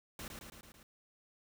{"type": "noise with echo", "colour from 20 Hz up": "pink", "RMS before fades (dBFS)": -45, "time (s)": [0.19, 0.28], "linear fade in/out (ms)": 2, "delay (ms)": 110, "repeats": 5, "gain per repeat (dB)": -3, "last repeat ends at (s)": 0.83, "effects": []}